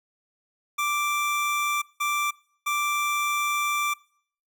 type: tone bursts at uneven times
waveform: 25% pulse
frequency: 1174.7 Hz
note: D6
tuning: in tune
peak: -20 dBFS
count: 3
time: 0.78-1.82 / 2-2.31 / 2.66-3.94 s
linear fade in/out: 10 ms
effects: noise-tail reverb RT60 0.6 s tail -24 dB re dry